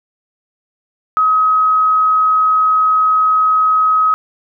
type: tone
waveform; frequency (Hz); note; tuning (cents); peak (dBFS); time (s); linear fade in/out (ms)
sine; 1270; D#6; +35; -9; 1.17-4.14; 0
effects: none